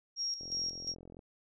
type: tone with tremolo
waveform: sine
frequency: 5588 Hz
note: F8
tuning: in tune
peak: -32 dBFS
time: 0.16-0.95 s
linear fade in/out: 50 ms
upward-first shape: square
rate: 2.8 Hz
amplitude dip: 65%
type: click train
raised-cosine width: 2 ms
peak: -38 dBFS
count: 35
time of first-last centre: 0.41-1.192 s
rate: 43.5 Hz
effects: none